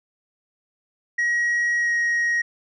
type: tone with pitch glide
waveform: sine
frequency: 1901 to 1885.7 Hz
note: A#6 to A#6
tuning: +33 to +19 cents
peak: -16 dBFS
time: 1.18-2.42 s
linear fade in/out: 10 ms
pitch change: -14 cents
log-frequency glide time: 1.78-1.93 s
effects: tanh soft clip ceiling -18 dBFS